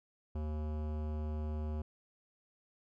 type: tone with hard clipping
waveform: sine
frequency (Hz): 76.4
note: D#2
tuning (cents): -31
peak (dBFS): -37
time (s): 0.35-1.82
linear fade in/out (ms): 5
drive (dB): 18
effects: none